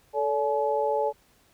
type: tone cluster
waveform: sine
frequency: 437.9 / 572 / 853 Hz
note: A4 / D5 / G#5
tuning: -8 / -46 / +46 cents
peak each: -27 dBFS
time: 0.13-1.13 s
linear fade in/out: 50 ms
effects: pink hiss -62 dBFS RMS until 1.53 s